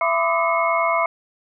sine tone cluster, 668 / 1005 / 1183 / 1272 / 2172 Hz, E5 / B5 / D6 / D#6 / C#7, +23 / +30 / +12 / +38 / -36 cents, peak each -21 / -23 / -23 / -28 / -24 dBFS, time 0.01-1.06 s, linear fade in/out 2 ms, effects none

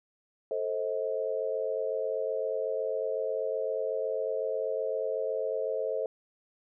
sine chord, A diminished, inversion none, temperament just, 440 / 528 / 633.6 Hz, A4 / C5 / Eb5, 0 / +16 / +31 cents, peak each -33 / -32 / -34 dBFS, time 0.51-6.06 s, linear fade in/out 2 ms, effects none

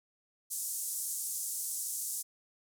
white band-pass noise, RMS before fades -37 dBFS, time 0.5-2.23 s, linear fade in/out 20 ms, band 6700 to 12000 Hz, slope 24 dB/octave, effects none

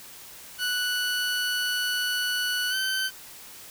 20% pulse tone with pitch glide, 1480 to 1536.6 Hz, F#6 to G6, 0 to -35 cents, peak -20 dBFS, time 0.58-3.11 s, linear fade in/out 50 ms, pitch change +65 cents, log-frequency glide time 2.7-2.75 s, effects white hiss -45 dBFS RMS until 3.7 s

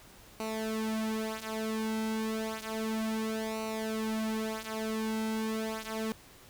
sawtooth tone with flanger, 220 Hz, A3, in tune, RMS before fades -34 dBFS, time 0.4-6.12 s, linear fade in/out 0 ms, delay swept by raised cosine 0.59 to 6.29 ms, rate 0.31 Hz, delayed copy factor -0.8, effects pink hiss -55 dBFS RMS until 6.49 s

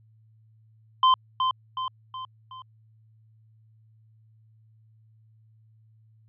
square tone with echo, 1035 Hz, C6, 19 cents flat, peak -16 dBFS, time 1.03-1.14 s, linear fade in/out 2 ms, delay 370 ms, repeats 4, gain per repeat -6 dB, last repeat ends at 2.62 s, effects added 110 Hz sine -55 dBFS peak until 6.28 s + resampled to 8000 Hz

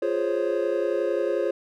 triangle chord, Db major seventh, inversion first, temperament equal, 349.2 / 415.3 / 523.3 / 554.4 Hz, F4 / Ab4 / C5 / Db5, 0 / 0 / 0 / 0 cents, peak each -26 dBFS, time 0.02-1.51 s, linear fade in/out 5 ms, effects none

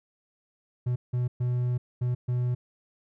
triangle tone bursts at uneven times, 123.47 Hz, B2, in tune, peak -22 dBFS, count 5, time 0.86-0.96 / 1.13-1.28 / 1.4-1.78 / 2.01-2.15 / 2.28-2.55 s, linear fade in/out 10 ms, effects none

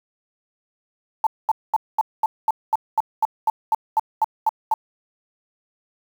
sine tone bursts, 880 Hz, A5, in tune, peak -14 dBFS, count 15, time 1.24-4.74 s, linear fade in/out 2 ms, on 28 ms, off 220 ms, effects 7-bit

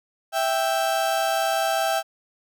35% pulse tone pair together, 659.3 / 784 Hz, E5 / G5, 0 / 0 cents, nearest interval minor third, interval 300 cents, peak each -22 dBFS, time 0.32-2.03 s, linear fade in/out 50 ms, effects none

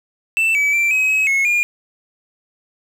triangle tone with pitch steps, 2661 / 2290 / 2349 / 2541 / 2557 / 2180 / 2418 Hz, E7 / D7 / D7 / D#7 / D#7 / C#7 / D7, +16 / -44 / 0 / +36 / +47 / -29 / +50 cents, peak -12 dBFS, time 0.37-1.63 s, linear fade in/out 0 ms, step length 180 ms, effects 7-bit

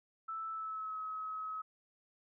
sine tone with pitch glide, 1318 to 1279.7 Hz, E6 to D#6, -1 to +48 cents, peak -38 dBFS, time 0.28-1.62 s, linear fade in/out 10 ms, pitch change -51 cents, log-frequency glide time 0.51-0.98 s, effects none

